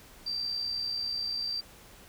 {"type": "tone with amplitude modulation", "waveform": "sine", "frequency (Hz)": 4689, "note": "D8", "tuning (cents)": -4, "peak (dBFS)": -28, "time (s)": [0.26, 1.61], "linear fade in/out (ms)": 10, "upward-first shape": "sine", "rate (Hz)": 60.2, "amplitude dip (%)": 50, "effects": ["pink hiss -53 dBFS RMS until 2.08 s"]}